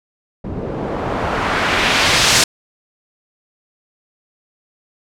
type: noise with low-pass filter sweep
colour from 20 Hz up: white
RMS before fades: -17 dBFS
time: 0.44-2.44 s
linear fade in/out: 5 ms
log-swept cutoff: 290 to 6800 Hz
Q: 0.9
effects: none